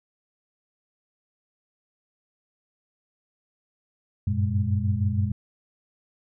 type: tone cluster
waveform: sine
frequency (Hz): 94 / 100.4 / 117.8 / 206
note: F#2 / G2 / A#2 / G#3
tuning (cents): +28 / +42 / +19 / -14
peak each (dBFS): -24 / -28 / -28 / -30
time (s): 4.27-5.32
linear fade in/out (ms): 5
effects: none